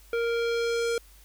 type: tone with low-pass filter sweep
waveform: square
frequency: 466.2 Hz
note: A#4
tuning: in tune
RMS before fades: -27 dBFS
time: 0.13-0.98 s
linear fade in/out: 2 ms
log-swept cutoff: 2300 to 9000 Hz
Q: 1.1
effects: added 50 Hz sine -52 dBFS peak until 1.24 s + white hiss -57 dBFS RMS until 1.24 s